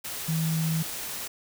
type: tone in noise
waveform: sine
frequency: 160.9 Hz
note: E3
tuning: 42 cents flat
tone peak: -24 dBFS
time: 0.28-0.83 s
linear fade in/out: 10 ms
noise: white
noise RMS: -35 dBFS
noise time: 0.04-1.28 s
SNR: +8 dB
effects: none